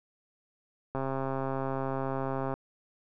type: click train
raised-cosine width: 1 ms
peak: -19 dBFS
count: 214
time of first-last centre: 0.95-2.54 s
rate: 134 Hz
effects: none